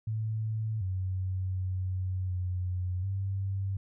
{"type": "tone with pitch steps", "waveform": "sine", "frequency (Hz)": [109.6, 93.5, 92.9, 90.9, 97.2], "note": ["A2", "F#2", "F#2", "F#2", "G2"], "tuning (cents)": [-6, 19, 7, -30, -14], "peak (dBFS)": -29, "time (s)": [0.07, 3.77], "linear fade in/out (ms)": 5, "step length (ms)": 740, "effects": []}